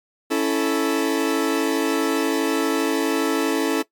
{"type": "chord", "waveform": "40% pulse", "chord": "A major", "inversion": "first", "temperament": "equal", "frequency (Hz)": [277.2, 329.6, 440], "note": ["C#4", "E4", "A4"], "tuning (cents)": [0, 0, 0], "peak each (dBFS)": -22, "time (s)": [0.3, 3.83], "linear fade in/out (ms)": 20, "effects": ["noise-tail reverb RT60 0.1 s tail -18 dB re dry", "MP3 96 kbps"]}